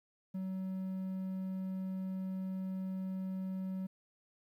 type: tone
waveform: triangle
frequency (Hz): 188.5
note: F#3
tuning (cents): +32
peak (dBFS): -34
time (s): 0.34-3.87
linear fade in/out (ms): 10
effects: 12-bit